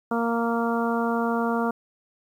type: harmonic tone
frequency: 232.3 Hz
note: A#3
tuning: 6 cents flat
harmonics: 1 / 2 / 3 / 4 / 5 / 6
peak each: -25 / -28 / -30 / -31 / -32 / -33 dBFS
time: 0.11-1.71 s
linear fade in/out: 5 ms
effects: 9-bit